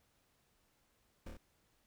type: noise with echo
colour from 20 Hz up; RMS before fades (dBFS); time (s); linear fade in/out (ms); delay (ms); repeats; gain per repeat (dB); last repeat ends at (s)
brown; -45; 1.26-1.29; 5; 27; 3; -2; 1.371
effects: pink hiss -75 dBFS RMS until 1.86 s